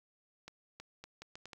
accelerating click train, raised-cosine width 0.2 ms, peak -30 dBFS, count 7, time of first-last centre 0.48-1.532 s, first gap 320 ms, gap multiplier 0.75, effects 10-bit

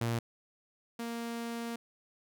sawtooth tone pair in turn, 116.54 / 233.1 Hz, A#2 / A#3, 0 / 0 cents, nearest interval octave, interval 1200 cents, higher second, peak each -26 / -32 dBFS, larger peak first, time 0.01-0.19 / 0.99-1.76 s, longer second, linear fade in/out 5 ms, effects none

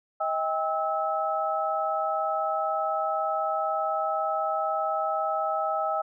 sine tone cluster, 633 / 795 / 1299 Hz, D#5 / G5 / E6, +30 / +24 / -26 cents, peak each -29 dBFS, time 0.2-6.02 s, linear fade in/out 10 ms, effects none

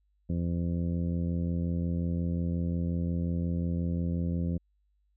harmonic tone, 85.6 Hz, F2, 34 cents flat, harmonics 1 / 2 / 3 / 4 / 5 / 6 / 7, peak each -31 / -30 / -37 / -44 / -50 / -45 / -53 dBFS, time 0.29-4.58 s, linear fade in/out 10 ms, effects added 50 Hz sine -68 dBFS peak until 5.16 s

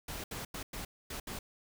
pink noise bursts at uneven times, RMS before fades -41 dBFS, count 6, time 0.08-0.24 / 0.31-0.45 / 0.54-0.63 / 0.73-0.85 / 1.1-1.2 / 1.27-1.39 s, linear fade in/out 5 ms, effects none

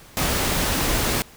pink noise, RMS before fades -22 dBFS, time 0.17-1.22 s, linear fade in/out 0 ms, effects pink hiss -47 dBFS RMS until 1.36 s

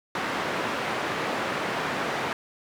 white band-pass noise, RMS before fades -29 dBFS, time 0.15-2.33 s, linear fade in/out 2 ms, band 150 to 1600 Hz, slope 12 dB/octave, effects none

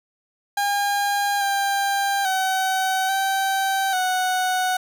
30% pulse tone with pitch steps, 809 / 795 / 758 / 775 / 740 Hz, G#5 / G5 / F#5 / G5 / F#5, -46 / +24 / +42 / -20 / 0 cents, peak -17 dBFS, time 0.57-4.77 s, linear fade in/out 5 ms, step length 840 ms, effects none

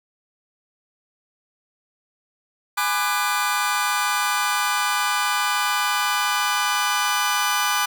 sawtooth chord, G# half-diminished seventh, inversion none, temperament just, 830.6 / 996.7 / 1196.1 / 1495.1 Hz, G#5 / B5 / D6 / F#6, 0 / +16 / +31 / +18 cents, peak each -23 / -23 / -20 / -22 dBFS, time 2.77-7.86 s, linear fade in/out 10 ms, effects none

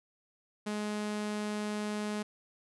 sawtooth tone, 210 Hz, G#3, 19 cents sharp, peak -29 dBFS, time 0.66-2.23 s, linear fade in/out 10 ms, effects resampled to 24000 Hz

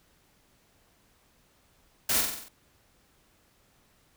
white noise with echo, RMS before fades -26 dBFS, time 2.09-2.21 s, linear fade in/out 5 ms, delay 46 ms, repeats 6, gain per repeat -4 dB, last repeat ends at 2.486 s, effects pink hiss -65 dBFS RMS until 4.16 s

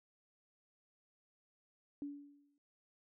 sine tone with exponential decay, 286.4 Hz, D4, 43 cents flat, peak -38 dBFS, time 2.02-2.58 s, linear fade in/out 1 ms, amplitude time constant 120 ms, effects none

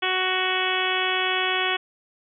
harmonic tone, 371.6 Hz, F#4, 7 cents sharp, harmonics 1 / 2 / 3 / 4 / 5 / 6 / 7 / 8 / 9, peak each -30 / -30 / -30 / -30 / -30 / -30 / -30 / -30 / -30 dBFS, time 0.02-1.77 s, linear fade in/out 10 ms, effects none

